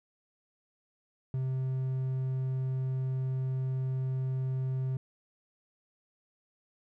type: tone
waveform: triangle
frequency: 130.81 Hz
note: C3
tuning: in tune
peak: -27 dBFS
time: 1.34-4.97 s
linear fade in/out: 2 ms
effects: none